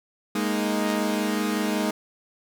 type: chord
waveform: sawtooth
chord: Ab suspended second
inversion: none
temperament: equal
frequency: 207.7 / 233.1 / 311.1 Hz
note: Ab3 / Bb3 / Eb4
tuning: 0 / 0 / 0 cents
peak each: -22 / -25 / -24 dBFS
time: 0.35-1.91 s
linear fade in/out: 5 ms
effects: none